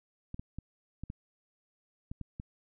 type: clicks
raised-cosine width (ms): 5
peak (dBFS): -27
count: 8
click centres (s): 0.344 / 0.395 / 0.586 / 1.036 / 1.101 / 2.115 / 2.213 / 2.399
effects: none